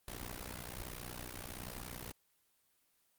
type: noise with amplitude modulation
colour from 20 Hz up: pink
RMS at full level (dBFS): -41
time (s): 0.08-2.12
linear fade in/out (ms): 2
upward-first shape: sine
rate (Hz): 61.2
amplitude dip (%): 85
effects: white hiss -75 dBFS RMS until 3.18 s + Opus 24 kbps